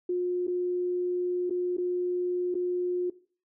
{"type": "tone with dropouts", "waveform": "sine", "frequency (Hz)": 357.9, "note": "F4", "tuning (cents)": 42, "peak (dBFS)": -25, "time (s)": [0.09, 3.1], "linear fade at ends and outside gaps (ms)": 5, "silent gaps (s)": [[0.47, 0.478], [1.498, 1.506], [1.769, 1.781], [2.544, 2.551]], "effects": ["noise-tail reverb RT60 0.4 s tail -18 dB re dry"]}